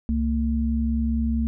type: tone pair together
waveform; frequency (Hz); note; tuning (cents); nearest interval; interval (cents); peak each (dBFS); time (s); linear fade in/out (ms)
sine; 67.7 / 227.7; C#2 / A#3; -40 / -40; octave + major sixth; 2100; -23 / -23; 0.09-1.47; 0
effects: none